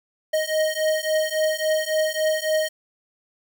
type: beating tone pair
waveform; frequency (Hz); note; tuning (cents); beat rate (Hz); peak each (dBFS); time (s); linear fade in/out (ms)
square; 622.3 / 625.9; D#5 / D#5; 0 / +10; 3.6; -24; 0.33-2.69; 10
effects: 10-bit